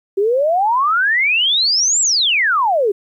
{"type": "exponential two-way sweep", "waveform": "sine", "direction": "up then down", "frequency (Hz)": [379.8, 7770, 379.8], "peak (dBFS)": -12, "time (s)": [0.17, 2.92], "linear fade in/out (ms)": 10, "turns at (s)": 2.01, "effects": ["9-bit"]}